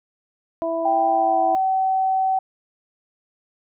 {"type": "harmonic tone", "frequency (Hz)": 330.2, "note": "E4", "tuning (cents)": 3, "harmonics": [1, 2, 3], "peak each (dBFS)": [-28, -22, -32], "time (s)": [0.62, 1.55], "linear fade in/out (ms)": 0}
{"type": "tone with pitch glide", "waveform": "sine", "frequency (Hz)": [784, 761.7], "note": ["G5", "G5"], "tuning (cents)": [0, -50], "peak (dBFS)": -17, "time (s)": [0.85, 2.39], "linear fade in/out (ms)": 5, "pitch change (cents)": -50, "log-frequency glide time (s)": [1.09, 1.4]}
{"effects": []}